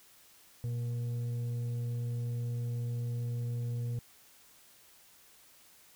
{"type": "tone with frequency modulation", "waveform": "sine", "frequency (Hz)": 120, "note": "B2", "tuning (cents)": -49, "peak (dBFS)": -31, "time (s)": [0.64, 3.99], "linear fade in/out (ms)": 0, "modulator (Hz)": 356, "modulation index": 0.25, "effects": ["tanh soft clip ceiling -27 dBFS", "white hiss -60 dBFS RMS until 5.95 s"]}